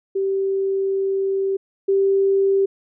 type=tone pair in turn; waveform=sine; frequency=388.6 / 391.1 Hz; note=G4 / G4; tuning=-15 / -4 cents; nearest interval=unison; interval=11 cents; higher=second; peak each=-18 / -14 dBFS; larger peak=second; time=0.15-1.57 / 1.88-2.66 s; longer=first; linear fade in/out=10 ms; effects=none